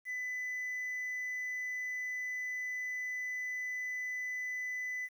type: tone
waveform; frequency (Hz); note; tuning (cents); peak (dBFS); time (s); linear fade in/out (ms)
sine; 2001; B6; +22; -33; 0.05-5.09; 50
effects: tanh soft clip ceiling -34 dBFS + 10-bit